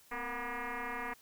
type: tone with frequency modulation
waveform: sine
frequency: 466.2 Hz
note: A#4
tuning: in tune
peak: -36 dBFS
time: 0.11-1.14 s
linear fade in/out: 10 ms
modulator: 241 Hz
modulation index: 7.4
effects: white hiss -62 dBFS RMS until 1.21 s